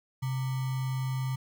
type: tone with sample-and-hold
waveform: sine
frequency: 130.81 Hz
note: C3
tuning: in tune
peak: -28 dBFS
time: 0.22-1.36 s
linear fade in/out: 10 ms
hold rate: 1050 Hz
effects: none